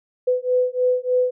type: beating tone pair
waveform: sine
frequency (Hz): 499.9 / 503.2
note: B4 / B4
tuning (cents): +21 / +32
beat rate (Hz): 3.3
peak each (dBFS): -20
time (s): 0.27-1.31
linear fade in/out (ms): 10
effects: none